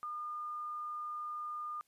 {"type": "tone", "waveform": "sine", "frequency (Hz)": 1213, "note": "D#6", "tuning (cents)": -44, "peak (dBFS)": -38, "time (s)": [0.03, 1.81], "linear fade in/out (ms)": 0, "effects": ["white hiss -75 dBFS RMS until 1.87 s", "resampled to 32000 Hz"]}